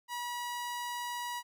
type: tone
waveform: sawtooth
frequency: 967 Hz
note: B5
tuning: 37 cents flat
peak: -32 dBFS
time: 0.08-1.43 s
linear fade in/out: 50 ms
effects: none